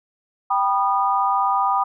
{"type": "chord", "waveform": "sine", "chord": "G augmented", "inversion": "none", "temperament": "just", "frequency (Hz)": [784, 980, 1225], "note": ["G5", "B5", "D#6"], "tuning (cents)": [0, -14, -27], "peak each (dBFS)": -21, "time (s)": [0.5, 1.84], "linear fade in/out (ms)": 10, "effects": []}